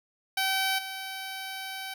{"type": "tone with level steps", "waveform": "10% pulse", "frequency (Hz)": 768, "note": "G5", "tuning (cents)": -36, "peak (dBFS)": [-17, -27], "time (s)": [0.37, 1.94], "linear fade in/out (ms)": 5, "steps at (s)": 0.78, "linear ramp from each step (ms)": 10, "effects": []}